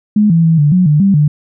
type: tone with pitch steps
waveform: sine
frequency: 210.2 / 165.9 / 163 / 146.8 / 182.2 / 149.3 / 196.7 / 148.7 Hz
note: G#3 / E3 / E3 / D3 / F#3 / D3 / G3 / D3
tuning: +21 / +11 / -19 / 0 / -26 / +29 / +6 / +22 cents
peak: -6 dBFS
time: 0.16-1.28 s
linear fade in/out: 5 ms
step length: 140 ms
effects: none